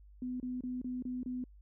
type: tone bursts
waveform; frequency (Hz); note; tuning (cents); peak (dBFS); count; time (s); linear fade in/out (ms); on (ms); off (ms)
sine; 250.8; B3; +27; -35; 6; 0.22-1.44; 2; 180; 28
effects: added 50 Hz sine -54 dBFS peak until 1.61 s